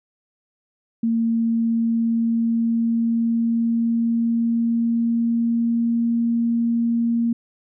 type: tone with pitch glide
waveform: sine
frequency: 228.7 to 233.1 Hz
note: A#3 to A#3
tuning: -33 to 0 cents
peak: -17 dBFS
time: 1.03-7.33 s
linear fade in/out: 5 ms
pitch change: +33 cents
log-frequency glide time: 1.19-6.1 s
effects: none